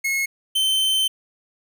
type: tone pair in turn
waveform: 45% pulse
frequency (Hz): 2173 / 3089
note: C#7 / G7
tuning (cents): -35 / -26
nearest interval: tritone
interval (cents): 609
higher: second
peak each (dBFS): -20 / -17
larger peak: second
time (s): 0.04-0.26 / 0.55-1.08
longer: second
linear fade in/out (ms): 10
effects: none